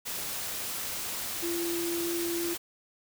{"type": "tone in noise", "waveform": "sine", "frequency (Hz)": 341.2, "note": "F4", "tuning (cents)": -40, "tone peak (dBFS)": -30, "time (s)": [1.42, 2.55], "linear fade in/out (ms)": 20, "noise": "white", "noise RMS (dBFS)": -35, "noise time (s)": [0.05, 2.58], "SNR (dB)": 2, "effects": []}